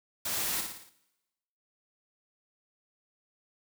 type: noise with echo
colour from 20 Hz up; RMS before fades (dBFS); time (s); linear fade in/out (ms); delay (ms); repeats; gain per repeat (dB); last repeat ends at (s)
white; -33; 0.25-0.61; 5; 57; 5; -5; 0.895
effects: noise-tail reverb RT60 1.0 s tail -19 dB re dry